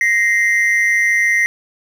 triangle ring-modulated tone, 1975.5 Hz, B6, in tune, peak -7 dBFS, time 0.01-1.46 s, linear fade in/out 0 ms, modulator 103 Hz, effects none

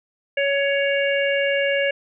harmonic tone, 559 Hz, C#5, 14 cents sharp, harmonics 1 / 3 / 4 / 5, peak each -20 / -25 / -26 / -27 dBFS, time 0.37-1.91 s, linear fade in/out 5 ms, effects none

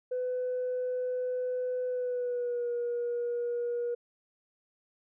sine tone with pitch glide, 502 to 478.8 Hz, B4 to A#4, +28 to +46 cents, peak -28 dBFS, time 0.11-3.95 s, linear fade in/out 10 ms, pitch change -82 cents, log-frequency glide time 1.87-2.7 s, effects tanh soft clip ceiling -26 dBFS

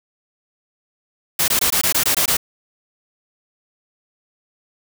white noise bursts, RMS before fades -17 dBFS, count 9, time 1.39-2.369 s, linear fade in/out 5 ms, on 91 ms, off 20 ms, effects none

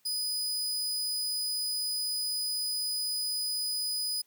sawtooth tone, 4978 Hz, D#8, in tune, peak -27 dBFS, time 0.05-4.22 s, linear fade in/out 10 ms, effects white hiss -69 dBFS RMS until 4.26 s + high-pass 80 Hz 12 dB/octave

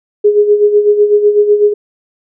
sine tone with tremolo, 415.3 Hz, G#4, in tune, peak -3 dBFS, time 0.24-1.74 s, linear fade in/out 10 ms, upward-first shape sine, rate 8 Hz, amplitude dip 65%, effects none

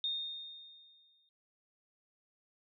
sine tone with exponential decay, 3672 Hz, A#7, 27 cents flat, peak -31 dBFS, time 0.04-1.29 s, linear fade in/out 1 ms, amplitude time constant 270 ms, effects none

